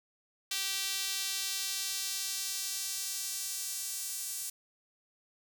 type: tone with high-pass filter sweep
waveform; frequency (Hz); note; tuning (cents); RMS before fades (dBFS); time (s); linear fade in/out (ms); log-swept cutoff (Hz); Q
sawtooth; 388.4; G4; -16; -36; 0.51-4.5; 5; 3500 to 7800; 1.1
effects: none